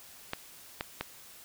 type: clicks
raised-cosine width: 0.3 ms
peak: -16 dBFS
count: 3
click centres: 0.334 / 0.809 / 1.01 s
effects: white hiss -52 dBFS RMS until 1.44 s